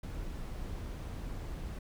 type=noise; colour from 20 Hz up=brown; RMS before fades=-40 dBFS; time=0.03-1.79 s; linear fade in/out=5 ms; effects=none